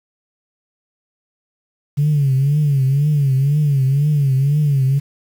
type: tone with vibrato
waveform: sine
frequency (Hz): 141.2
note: C#3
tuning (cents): +32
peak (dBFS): -11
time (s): 1.97-5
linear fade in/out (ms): 20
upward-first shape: triangle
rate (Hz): 2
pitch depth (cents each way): 140
effects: tanh soft clip ceiling -8 dBFS + 7-bit